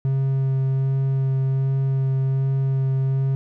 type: tone with vibrato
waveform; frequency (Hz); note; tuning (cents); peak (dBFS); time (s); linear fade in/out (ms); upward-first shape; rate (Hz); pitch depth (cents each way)
triangle; 134.2; C3; +44; -16; 0.05-3.35; 0; sine; 1.3; 10
effects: none